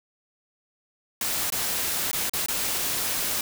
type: noise with dropouts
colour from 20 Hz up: white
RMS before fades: -27 dBFS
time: 1.21-3.41 s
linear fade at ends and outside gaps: 2 ms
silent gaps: 1.502-1.522 / 2.114-2.13 / 2.296-2.335 / 2.461-2.484 s
effects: none